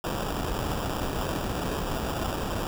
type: noise with sample-and-hold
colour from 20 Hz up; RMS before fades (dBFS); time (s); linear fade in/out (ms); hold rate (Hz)
pink; -30; 0.04-2.67; 0; 2100
effects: none